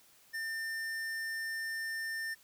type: tone with tanh clipping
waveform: sine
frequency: 1800 Hz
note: A6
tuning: 39 cents sharp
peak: -37 dBFS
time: 0.33-2.35 s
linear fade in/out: 20 ms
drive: 18 dB
effects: white hiss -63 dBFS RMS until 2.43 s